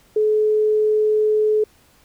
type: tone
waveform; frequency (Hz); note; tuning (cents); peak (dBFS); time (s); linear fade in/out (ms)
sine; 428.2; A4; -47; -14; 0.16-1.64; 5
effects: pink hiss -55 dBFS RMS until 2.04 s